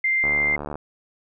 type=tone; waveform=sine; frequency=2093 Hz; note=C7; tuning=in tune; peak=-18 dBFS; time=0.04-0.56 s; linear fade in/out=5 ms
type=click train; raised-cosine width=1 ms; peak=-17 dBFS; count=39; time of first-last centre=0.24-0.756 s; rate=73.7 Hz
effects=none